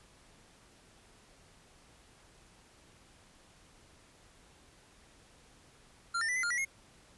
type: tone with pitch steps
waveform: square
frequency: 1383 / 1806 / 1982 / 2038 / 1409 / 1943 / 2153 Hz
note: F6 / A6 / B6 / C7 / F6 / B6 / C7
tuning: -17 / +45 / +6 / -46 / +15 / -29 / +49 cents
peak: -31 dBFS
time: 6.14-6.651 s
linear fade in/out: 10 ms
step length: 73 ms
effects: pink hiss -61 dBFS RMS until 7.17 s + resampled to 24000 Hz